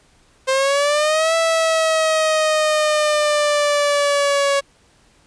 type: exponential two-way sweep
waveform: sawtooth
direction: up then down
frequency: 523.3 to 659.3 to 557 Hz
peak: -11 dBFS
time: 0.47-4.61 s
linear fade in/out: 20 ms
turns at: 1.35 s
effects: pink hiss -55 dBFS RMS until 5.26 s + resampled to 22050 Hz